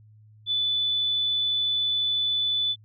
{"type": "tone", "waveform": "sine", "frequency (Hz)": 3486, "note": "A7", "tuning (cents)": -17, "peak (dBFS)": -22, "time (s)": [0.46, 2.76], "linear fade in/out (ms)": 50, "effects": ["added 107 Hz sine -50 dBFS peak until 2.84 s"]}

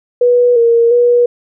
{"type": "tone with pitch steps", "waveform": "sine", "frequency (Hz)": [488, 465.9, 482.9], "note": ["B4", "A#4", "B4"], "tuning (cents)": [-21, -1, -39], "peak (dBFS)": -6, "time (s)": [0.21, 1.26], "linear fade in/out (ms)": 5, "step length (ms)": 350, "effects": []}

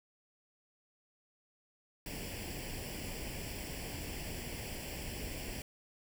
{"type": "noise with comb filter", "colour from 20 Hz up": "pink", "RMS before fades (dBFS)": -42, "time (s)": [2.06, 5.62], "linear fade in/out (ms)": 2, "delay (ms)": 0.39, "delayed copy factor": 0.75, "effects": []}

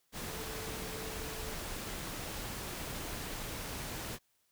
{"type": "tone in noise", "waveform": "sine", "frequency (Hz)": 440, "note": "A4", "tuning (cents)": 0, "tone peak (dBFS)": -47, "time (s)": [0.25, 1.56], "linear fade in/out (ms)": 50, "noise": "pink", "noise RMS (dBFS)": -41, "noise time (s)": [0.12, 4.19], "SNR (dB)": -9, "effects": ["white hiss -75 dBFS RMS until 4.51 s"]}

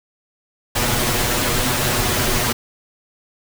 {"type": "noise with comb filter", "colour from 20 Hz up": "pink", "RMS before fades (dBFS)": -19, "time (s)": [0.75, 2.53], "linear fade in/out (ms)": 10, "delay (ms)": 8.2, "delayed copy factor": 0.85, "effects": []}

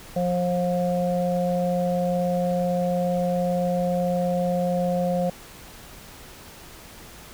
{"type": "harmonic tone", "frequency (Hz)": 177.8, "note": "F3", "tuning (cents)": 31, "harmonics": [1, 3, 4], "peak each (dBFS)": [-24, -24, -29], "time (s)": [0.16, 5.3], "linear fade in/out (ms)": 5, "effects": ["pink hiss -44 dBFS RMS until 7.33 s"]}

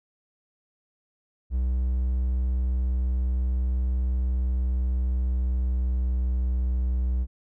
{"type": "tone with pitch glide", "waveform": "triangle", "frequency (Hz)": [62.9, 62.43], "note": ["B1", "B1"], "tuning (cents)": [32, 19], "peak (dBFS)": -20, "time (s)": [1.5, 7.27], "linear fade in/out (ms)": 50, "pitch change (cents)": -13, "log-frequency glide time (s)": [5.08, 6.18], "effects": []}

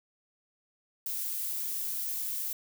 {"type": "noise", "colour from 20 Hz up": "violet", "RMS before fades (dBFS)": -34, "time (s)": [1.06, 2.53], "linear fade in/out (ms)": 2, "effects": []}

